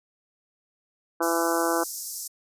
harmonic tone, 167.4 Hz, E3, 27 cents sharp, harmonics 2 / 3 / 4 / 5 / 6 / 7 / 8 / 9, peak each -27 / -29 / -30 / -31 / -32 / -32 / -33 / -34 dBFS, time 1.2-1.84 s, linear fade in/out 10 ms
pink high-pass noise, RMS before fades -34 dBFS, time 1.22-2.28 s, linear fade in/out 10 ms, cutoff 5200 Hz, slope 48 dB/octave
effects resampled to 32000 Hz

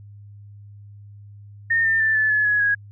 sine tone with pitch steps, 1829 / 1798.6 / 1768.7 / 1739.4 / 1710.5 / 1682.1 / 1654.1 Hz, A#6 / A6 / A6 / A6 / A6 / G#6 / G#6, -33 / +38 / +9 / -20 / -49 / +22 / -7 cents, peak -16 dBFS, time 1.7-2.75 s, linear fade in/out 10 ms, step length 150 ms, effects added 102 Hz sine -40 dBFS peak until 2.91 s

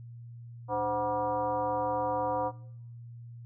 sine tone with frequency modulation, 740 Hz, F#5, in tune, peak -27 dBFS, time 0.68-2.52 s, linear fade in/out 50 ms, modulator 222 Hz, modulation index 1.5, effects noise-tail reverb RT60 0.7 s tail -20 dB re dry + added 118 Hz sine -43 dBFS peak until 3.45 s

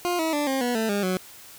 20% pulse tone with pitch steps, 352.9 / 321.7 / 293.3 / 267.4 / 243.8 / 222.3 / 202.7 / 184.8 Hz, F4 / E4 / D4 / C4 / B3 / A3 / G#3 / F#3, +18 / -42 / -2 / +38 / -22 / +18 / -42 / -2 cents, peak -18 dBFS, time 0.05-1.17 s, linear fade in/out 0 ms, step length 140 ms, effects white hiss -46 dBFS RMS until 1.58 s

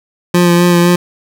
25% pulse tone with vibrato, 174.61 Hz, F3, in tune, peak -3 dBFS, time 0.34-0.96 s, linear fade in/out 5 ms, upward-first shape sine, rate 3.9 Hz, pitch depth 20 cents each way, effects none

